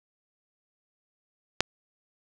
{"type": "click", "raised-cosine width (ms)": 0.2, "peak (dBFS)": -3, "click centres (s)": 1.606, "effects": []}